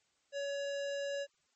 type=tone; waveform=square; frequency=563 Hz; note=C#5; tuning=27 cents sharp; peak=-36 dBFS; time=0.32-1.27 s; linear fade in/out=50 ms; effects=white hiss -75 dBFS RMS until 1.55 s + MP3 32 kbps